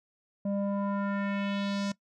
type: tone with low-pass filter sweep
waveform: square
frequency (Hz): 199.9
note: G3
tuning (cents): +34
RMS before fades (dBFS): -31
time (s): 0.45-1.92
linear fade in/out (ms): 5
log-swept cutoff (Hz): 500 to 6200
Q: 2.1
effects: noise-tail reverb RT60 0.1 s tail -19 dB re dry